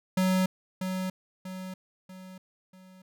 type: tone with echo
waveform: square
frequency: 186.3 Hz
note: F#3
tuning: 12 cents sharp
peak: -23 dBFS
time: 0.17-0.46 s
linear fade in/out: 5 ms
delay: 640 ms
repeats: 4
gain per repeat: -7 dB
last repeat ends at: 3.02 s
effects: none